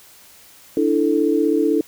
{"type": "chord", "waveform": "sine", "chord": "D suspended second", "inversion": "none", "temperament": "equal", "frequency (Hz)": [293.7, 329.6, 440], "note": ["D4", "E4", "A4"], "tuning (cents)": [0, 0, 0], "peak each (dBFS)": -19, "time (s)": [0.77, 1.81], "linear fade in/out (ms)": 2, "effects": ["white hiss -47 dBFS RMS until 1.87 s"]}